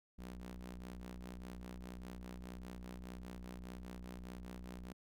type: ring-modulated tone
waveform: sawtooth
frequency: 61.74 Hz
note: B1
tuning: in tune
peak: -40 dBFS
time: 0.18-4.93 s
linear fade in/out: 10 ms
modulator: 121 Hz
effects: none